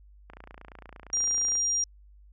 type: click train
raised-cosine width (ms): 0.5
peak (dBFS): -30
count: 37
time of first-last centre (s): 0.3-1.554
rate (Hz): 28.7
type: tone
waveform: sine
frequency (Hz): 5700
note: F8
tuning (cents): +34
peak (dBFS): -24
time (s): 1.13-1.84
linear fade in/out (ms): 2
effects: added 50 Hz sine -51 dBFS peak until 2.32 s